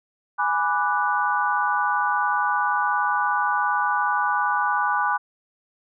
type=chord; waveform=sine; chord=G# half-diminished seventh; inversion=none; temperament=equal; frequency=830.6 / 987.8 / 1174.7 / 1480 Hz; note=G#5 / B5 / D6 / F#6; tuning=0 / 0 / 0 / 0 cents; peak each=-25 dBFS; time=0.38-5.18 s; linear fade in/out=20 ms; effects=none